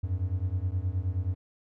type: beating tone pair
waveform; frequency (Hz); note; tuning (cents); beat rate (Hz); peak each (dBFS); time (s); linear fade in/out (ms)
triangle; 87.31 / 96.81; F2 / G2; 0 / -21; 9.5; -28; 0.03-1.35; 10
effects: none